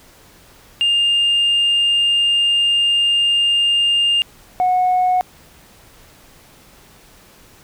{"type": "tone pair in turn", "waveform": "sine", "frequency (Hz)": [2810, 732.5], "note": ["F7", "F#5"], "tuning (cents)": [10, -18], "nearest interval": "octave + major seventh", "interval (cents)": 2328, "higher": "first", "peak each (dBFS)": -11, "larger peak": "neither", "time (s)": [[0.81, 4.22], [4.6, 5.21]], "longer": "first", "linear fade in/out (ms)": 0, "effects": ["tanh soft clip ceiling -10 dBFS", "pink hiss -47 dBFS RMS until 7.63 s"]}